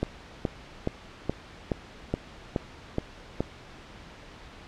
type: click train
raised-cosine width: 2 ms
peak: -12 dBFS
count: 9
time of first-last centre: 0.03-3.406 s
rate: 2.37 Hz
effects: pink hiss -47 dBFS RMS until 4.67 s + low-pass 4000 Hz 12 dB/octave